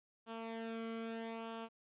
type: tone with flanger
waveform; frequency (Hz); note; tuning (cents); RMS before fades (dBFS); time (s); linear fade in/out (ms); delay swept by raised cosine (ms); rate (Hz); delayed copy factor
sawtooth; 226.8; A#3; -47; -44; 0.26-1.69; 50; 0.48 to 1.14; 0.78; -0.7
effects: resampled to 8000 Hz + 12-bit